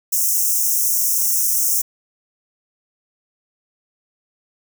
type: high-pass noise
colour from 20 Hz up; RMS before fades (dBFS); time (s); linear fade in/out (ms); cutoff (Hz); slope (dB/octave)
white; -18; 0.12-1.82; 10; 5500; 96
effects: none